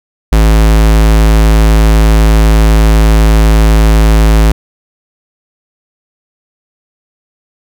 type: tone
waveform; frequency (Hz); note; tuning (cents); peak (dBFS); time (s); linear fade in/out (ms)
square; 54; A1; -32; -4; 0.32-4.52; 5
effects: none